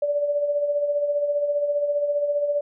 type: tone with tremolo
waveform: sine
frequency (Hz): 581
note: D5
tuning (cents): -19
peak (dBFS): -18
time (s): 0.02-2.61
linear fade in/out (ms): 5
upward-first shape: sine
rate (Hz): 15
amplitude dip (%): 50
effects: none